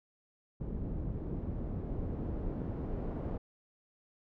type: noise with low-pass filter sweep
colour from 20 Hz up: pink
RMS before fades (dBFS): -37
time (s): 0.6-3.38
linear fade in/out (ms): 10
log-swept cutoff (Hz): 290 to 500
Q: 0.75
effects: none